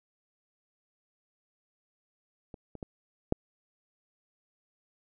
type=clicks; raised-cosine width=2 ms; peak=-30 / -29 / -24 / -11 dBFS; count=4; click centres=2.542 / 2.753 / 2.828 / 3.324 s; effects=none